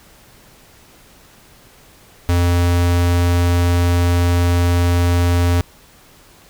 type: tone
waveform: square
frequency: 87.3 Hz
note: F2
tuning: in tune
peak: -13 dBFS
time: 2.29-5.61 s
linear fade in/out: 0 ms
effects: pink hiss -47 dBFS RMS until 6.49 s